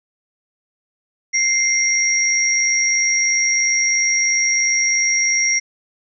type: tone pair together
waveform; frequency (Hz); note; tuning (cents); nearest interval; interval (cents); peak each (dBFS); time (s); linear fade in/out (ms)
sine; 2100 / 5657; C7 / F8; +6 / +21; octave + perfect fourth; 1715; -17; 1.33-5.6; 20
effects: none